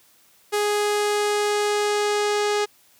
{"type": "tone with low-pass filter sweep", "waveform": "sawtooth", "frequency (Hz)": 415.3, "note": "G#4", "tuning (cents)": 0, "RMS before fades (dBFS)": -22, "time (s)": [0.52, 2.66], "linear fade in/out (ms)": 20, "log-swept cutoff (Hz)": [11000, 6900], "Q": 1.1, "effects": ["white hiss -57 dBFS RMS until 2.99 s", "high-pass 80 Hz 12 dB/octave"]}